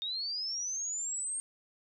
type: linear sweep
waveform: sine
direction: up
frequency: 3654 to 8620 Hz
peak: -33 dBFS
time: 0.02-1.4 s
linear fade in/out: 0 ms
effects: none